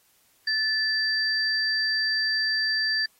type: tone pair together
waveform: sine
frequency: 1750 / 4680 Hz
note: A6 / D8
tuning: -10 / -7 cents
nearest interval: octave + perfect fourth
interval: 1703 cents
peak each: -25 dBFS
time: 0.47-3.06 s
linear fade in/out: 5 ms
effects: white hiss -63 dBFS RMS until 3.19 s + AAC 48 kbps